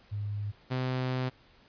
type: tone pair in turn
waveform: sine / sawtooth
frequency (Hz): 103.1 / 128.38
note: G#2 / C3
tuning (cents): -12 / -32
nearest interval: major third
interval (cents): 380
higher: second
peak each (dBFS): -31 / -25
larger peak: second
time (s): 0.11-0.52 / 0.7-1.3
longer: second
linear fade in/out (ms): 20
effects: pink hiss -60 dBFS RMS until 1.68 s + resampled to 11025 Hz